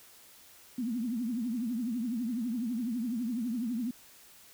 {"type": "tone with vibrato", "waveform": "sine", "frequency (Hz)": 235.7, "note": "A#3", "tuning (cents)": 19, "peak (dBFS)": -30, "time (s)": [0.78, 3.91], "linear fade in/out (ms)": 5, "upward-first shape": "triangle", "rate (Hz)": 12, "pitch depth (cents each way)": 190, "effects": ["white hiss -56 dBFS RMS until 4.53 s"]}